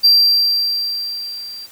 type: tone with level ramp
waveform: triangle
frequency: 4716 Hz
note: D8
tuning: 6 cents sharp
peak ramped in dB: -5 to -29 dBFS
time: 0.03-1.67 s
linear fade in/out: 20 ms
effects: white hiss -44 dBFS RMS until 1.71 s